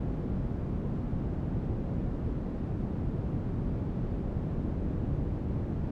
white low-pass noise, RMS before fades -32 dBFS, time 0-5.91 s, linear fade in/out 5 ms, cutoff 190 Hz, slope 12 dB/octave, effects none

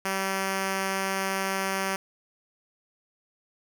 5% pulse tone, 192.8 Hz, G3, 28 cents flat, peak -15 dBFS, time 0.05-1.96 s, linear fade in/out 2 ms, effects none

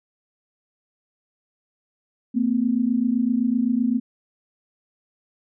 sine tone pair together, 227.4 / 255.2 Hz, A#3 / C4, -43 / -43 cents, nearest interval major second, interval 200 cents, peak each -21 dBFS, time 2.34-4 s, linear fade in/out 20 ms, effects none

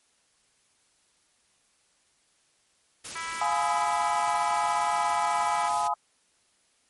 white noise, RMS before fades -38 dBFS, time 3.04-5.88 s, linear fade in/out 10 ms
harmonic tone, 329.6 Hz, E4, in tune, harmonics 3 / 4 / 5 / 6 / 7 / 8 / 9 / 10, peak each -38 / -37 / -42 / -40 / -41 / -52 / -51 / -51 dBFS, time 3.15-5.69 s, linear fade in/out 10 ms
sine chord, F half-diminished seventh, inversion none, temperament just, 698.5 / 838.1 / 1005.8 / 1257.2 Hz, F5 / Ab5 / Cb6 / Eb6, 0 / +16 / +31 / +18 cents, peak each -31 / -27 / -30 / -31 dBFS, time 3.41-5.94 s, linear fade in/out 5 ms
effects white hiss -67 dBFS RMS until 6.89 s + MP3 48 kbps

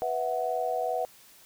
sine chord, B suspended fourth, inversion none, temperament just, 493.9 / 658.5 / 740.8 Hz, B4 / E5 / F#5, 0 / -2 / +2 cents, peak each -32 / -31 / -30 dBFS, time 0.02-1.05 s, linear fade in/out 0 ms, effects white hiss -55 dBFS RMS until 1.45 s

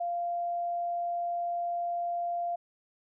sine tone, 694 Hz, F5, 11 cents flat, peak -29 dBFS, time 0-2.56 s, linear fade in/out 10 ms, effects none

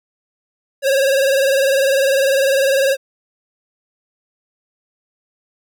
square tone with vibrato, 544 Hz, C#5, 33 cents flat, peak -13 dBFS, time 0.82-2.97 s, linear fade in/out 50 ms, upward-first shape sine, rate 20 Hz, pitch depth 65 cents each way, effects none

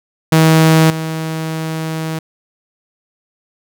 sawtooth tone with level steps, 159.9 Hz, D#3, 48 cents sharp, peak -3 / -15 dBFS, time 0.32-2.19 s, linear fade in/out 5 ms, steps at 0.9 s, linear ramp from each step 5 ms, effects none

